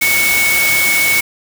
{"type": "tone in noise", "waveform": "sine", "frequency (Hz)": 2217, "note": "C#7", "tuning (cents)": 0, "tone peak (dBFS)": -12, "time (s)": [0.01, 1.21], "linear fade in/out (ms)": 10, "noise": "white", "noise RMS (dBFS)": -17, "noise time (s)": [0.01, 1.21], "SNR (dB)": 2, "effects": []}